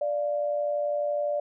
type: tone pair together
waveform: sine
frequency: 586.6 / 698.5 Hz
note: D5 / F5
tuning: -2 / 0 cents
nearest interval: minor third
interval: 302 cents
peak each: -25 / -34 dBFS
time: 0.01-1.4 s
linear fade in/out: 5 ms
effects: none